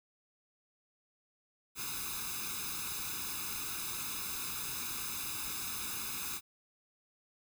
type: noise with comb filter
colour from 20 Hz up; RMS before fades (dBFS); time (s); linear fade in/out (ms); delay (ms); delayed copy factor
white; -39; 1.75-6.41; 50; 0.79; +0.9
effects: none